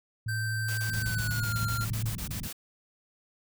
sine tone with vibrato, 110 Hz, A2, in tune, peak -30 dBFS, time 0.26-2.17 s, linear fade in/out 5 ms, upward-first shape square, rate 12 Hz, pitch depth 14 cents each way
square tone with pitch glide, 1558 to 1388 Hz, G6 to F6, -11 to -11 cents, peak -33 dBFS, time 0.28-1.85 s, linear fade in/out 10 ms, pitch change -200 cents, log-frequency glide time 0.96-1.58 s
white noise bursts, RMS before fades -39 dBFS, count 15, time 0.68-2.528 s, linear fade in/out 5 ms, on 98 ms, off 27 ms
white low-pass noise, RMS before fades -37 dBFS, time 0.87-2.49 s, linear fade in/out 20 ms, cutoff 180 Hz, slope 24 dB/octave
effects none

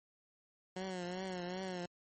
15% pulse tone with vibrato, 182.8 Hz, F#3, 21 cents flat, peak -33 dBFS, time 0.76-1.86 s, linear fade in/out 5 ms, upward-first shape triangle, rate 2.6 Hz, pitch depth 81 cents each way, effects MP3 32 kbps

